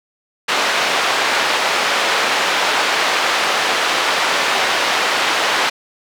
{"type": "band-pass noise", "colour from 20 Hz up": "pink", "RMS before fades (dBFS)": -17, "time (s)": [0.48, 5.7], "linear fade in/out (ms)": 10, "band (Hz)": [680, 4100], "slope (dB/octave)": 12, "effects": []}